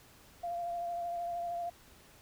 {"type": "tone with vibrato", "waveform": "sine", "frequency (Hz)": 692, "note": "F5", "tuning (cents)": -16, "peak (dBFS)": -34, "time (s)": [0.43, 1.7], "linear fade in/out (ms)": 10, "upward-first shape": "sine", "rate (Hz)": 13, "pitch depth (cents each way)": 20, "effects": ["pink hiss -59 dBFS RMS until 2.21 s"]}